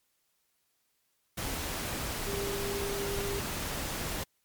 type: tone in noise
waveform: sine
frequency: 399.7 Hz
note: G4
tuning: 34 cents sharp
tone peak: -34 dBFS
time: 2.27-3.4 s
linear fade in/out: 10 ms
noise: pink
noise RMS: -35 dBFS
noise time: 1.37-4.24 s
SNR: -2 dB
effects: white hiss -75 dBFS RMS until 4.44 s + MP3 96 kbps